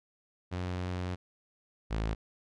sawtooth tone pair in turn, 90.4 / 54.4 Hz, F#2 / A1, -40 / -19 cents, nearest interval major sixth, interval 879 cents, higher first, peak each -29 / -26 dBFS, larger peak second, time 0.51-1.16 / 1.9-2.15 s, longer first, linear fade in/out 20 ms, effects low-pass 5000 Hz 12 dB/octave

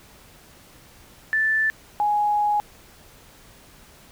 sine tone pair in turn, 1760 / 832.3 Hz, A6 / G#5, 0 / +4 cents, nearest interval octave + minor second, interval 1296 cents, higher first, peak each -18 dBFS, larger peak neither, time 1.33-1.7 / 2-2.6 s, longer second, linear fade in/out 0 ms, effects pink hiss -50 dBFS RMS until 4.11 s

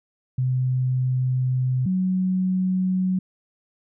sine tone pair in turn, 128.1 / 185.7 Hz, C3 / F#3, -36 / +7 cents, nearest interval tritone, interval 643 cents, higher second, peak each -19 dBFS, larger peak neither, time 0.38-1.86 / 1.86-3.19 s, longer first, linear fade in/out 5 ms, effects none

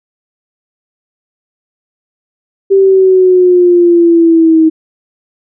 sine exponential sweep, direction down, 392 to 316.9 Hz, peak -3 dBFS, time 2.7-4.7 s, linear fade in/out 20 ms, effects none

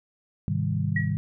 sine chord, Ab major seventh, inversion none, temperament equal, 103.83 / 130.81 / 155.56 / 196 Hz, Ab2 / C3 / Eb3 / G3, 0 / 0 / 0 / 0 cents, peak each -28 / -31 / -27 / -31 dBFS, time 0.48-1.17 s, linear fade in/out 0 ms
sine tone with exponential decay, 1914 Hz, A#6, 45 cents sharp, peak -22 dBFS, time 0.96-1.17 s, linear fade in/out 5 ms, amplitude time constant 45 ms
effects none

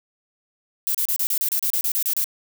violet noise bursts, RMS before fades -22 dBFS, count 13, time 0.87-2.242 s, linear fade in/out 0 ms, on 76 ms, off 32 ms, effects none

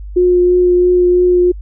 sine tone with vibrato, 358.1 Hz, F4, 43 cents sharp, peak -7 dBFS, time 0.16-1.52 s, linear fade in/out 10 ms, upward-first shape triangle, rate 3 Hz, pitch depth 13 cents each way, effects added 50 Hz sine -25 dBFS peak until 1.61 s

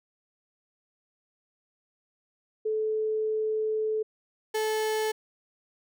sine / 35% pulse tone pair in turn, 434.3 / 434.3 Hz, A4 / A4, -23 / -23 cents, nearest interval unison, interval 0 cents, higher neither, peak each -25 / -24 dBFS, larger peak second, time 2.65-4.03 / 4.54-5.12 s, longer first, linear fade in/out 10 ms, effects none

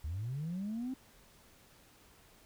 sine linear sweep, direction up, 69 to 266.6 Hz, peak -34 dBFS, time 0.04-0.94 s, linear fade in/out 5 ms, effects tanh soft clip ceiling -32 dBFS + pink hiss -62 dBFS RMS until 2.45 s

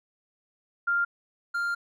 sine / triangle tone pair in turn, 1396.9 / 1396.9 Hz, F6 / F6, 0 / 0 cents, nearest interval unison, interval 0 cents, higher neither, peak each -22 / -24 dBFS, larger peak first, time 0.87-1.05 / 1.54-1.75 s, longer second, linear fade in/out 10 ms, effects none

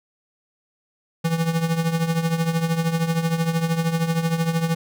square tone with tremolo, 164.81 Hz, E3, in tune, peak -17 dBFS, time 1.24-4.75 s, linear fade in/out 10 ms, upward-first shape triangle, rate 13 Hz, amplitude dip 75%, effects none

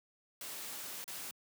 white noise with dropouts, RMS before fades -44 dBFS, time 0.41-1.31 s, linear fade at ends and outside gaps 2 ms, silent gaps 1.042-1.078 s, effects high-pass 150 Hz 12 dB/octave

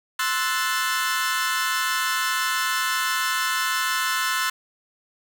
sawtooth chord, F# half-diminished seventh, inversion second, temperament equal, 1046.5 / 1318.5 / 1480 / 1760 Hz, C6 / E6 / F#6 / A6, 0 / 0 / 0 / 0 cents, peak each -24 dBFS, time 0.19-4.5 s, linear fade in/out 5 ms, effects none

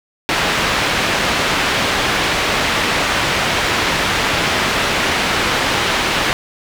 white low-pass noise, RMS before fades -17 dBFS, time 0.29-6.33 s, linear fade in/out 0 ms, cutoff 2800 Hz, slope 12 dB/octave, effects none

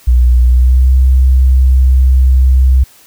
sine tone with pitch glide, 61.1 to 64.7 Hz, B1 to C2, -18 to -19 cents, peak -4 dBFS, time 0.07-2.84 s, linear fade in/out 10 ms, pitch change +99 cents, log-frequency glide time 0.43-0.91 s, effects white hiss -43 dBFS RMS until 3.06 s

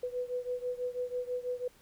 sine beating tone pair, 493.9 / 500 Hz, B4 / B4, 0 / +21 cents, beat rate 6.1 Hz, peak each -35 / -37 dBFS, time 0.03-1.68 s, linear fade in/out 5 ms, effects pink hiss -62 dBFS RMS until 1.81 s

